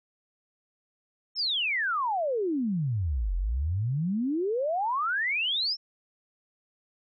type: exponential two-way sweep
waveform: sine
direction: down then up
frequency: 5490 to 41.91 to 5490 Hz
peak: -25 dBFS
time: 1.35-5.77 s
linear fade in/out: 50 ms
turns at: 3.35 s
effects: none